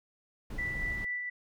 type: noise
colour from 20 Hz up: brown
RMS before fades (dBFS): -39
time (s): 0.5-1.05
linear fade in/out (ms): 5
type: tone with tremolo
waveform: sine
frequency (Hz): 1972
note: B6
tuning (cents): -3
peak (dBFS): -31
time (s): 0.58-1.3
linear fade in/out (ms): 10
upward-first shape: sine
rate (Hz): 4.2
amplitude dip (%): 35
effects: none